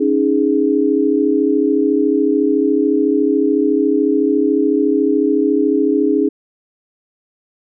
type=chord; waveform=sine; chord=C# suspended second; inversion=none; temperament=equal; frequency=277.2 / 311.1 / 415.3 Hz; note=C#4 / D#4 / G#4; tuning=0 / 0 / 0 cents; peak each=-16 dBFS; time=0-6.29 s; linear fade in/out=10 ms; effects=none